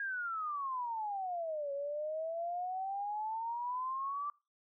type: exponential two-way sweep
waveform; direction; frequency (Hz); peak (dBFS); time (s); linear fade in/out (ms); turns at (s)
sine; down then up; 1646 to 554.4 to 1175; -35; 0-4.3; 2; 1.72
effects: noise-tail reverb RT60 0.3 s tail -22 dB re dry